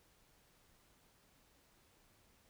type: silence
effects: pink hiss -70 dBFS RMS until 2.49 s